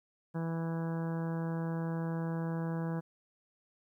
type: harmonic tone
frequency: 164.81 Hz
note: E3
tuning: in tune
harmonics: 1 / 2 / 3 / 4 / 5 / 6 / 7 / 8 / 9 / 10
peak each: -33 / -42 / -43 / -49 / -49 / -49 / -55 / -56 / -54 / -54 dBFS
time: 0.34-3.01 s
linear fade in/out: 20 ms
effects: 12-bit